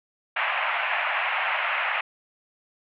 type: band-pass noise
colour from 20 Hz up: white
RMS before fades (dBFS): -26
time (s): 0.36-2.01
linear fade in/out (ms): 5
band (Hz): 640 to 2700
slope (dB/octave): 48
effects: none